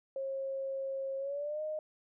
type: tone with pitch glide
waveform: sine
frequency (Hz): 540 to 616.7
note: C#5 to D#5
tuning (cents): -45 to -16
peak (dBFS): -34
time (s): 0.16-1.79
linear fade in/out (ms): 2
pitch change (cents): +229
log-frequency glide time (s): 1.18-1.62
effects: none